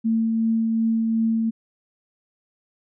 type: tone with tremolo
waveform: sine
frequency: 225.2 Hz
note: A3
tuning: 40 cents sharp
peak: -17 dBFS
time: 0.04-1.51 s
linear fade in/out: 20 ms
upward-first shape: triangle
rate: 2.7 Hz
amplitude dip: 25%
effects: none